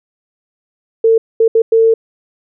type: tone bursts at uneven times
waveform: sine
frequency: 450.8 Hz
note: A4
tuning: 42 cents sharp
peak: -6 dBFS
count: 4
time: 1.04-1.18 / 1.4-1.48 / 1.55-1.62 / 1.72-1.94 s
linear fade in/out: 5 ms
effects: none